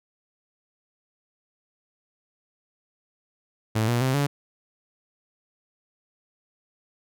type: tone with pitch steps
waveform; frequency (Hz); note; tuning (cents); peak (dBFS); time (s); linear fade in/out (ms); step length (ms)
sawtooth; 110 / 119.96 / 130.81 / 142.65; A2 / B2 / C3 / C#3; 0 / -50 / 0 / +50; -17; 3.75-4.27; 10; 130
effects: none